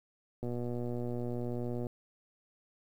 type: click train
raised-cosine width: 2 ms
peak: -25 dBFS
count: 175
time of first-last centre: 0.43-1.868 s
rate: 121 Hz
effects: 10-bit